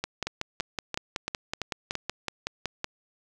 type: two click trains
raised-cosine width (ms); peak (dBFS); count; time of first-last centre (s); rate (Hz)
0.2; -13 / -12; 6 / 16; 0.27-1.954 / 0.04-2.844; 2.97 / 5.35
effects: none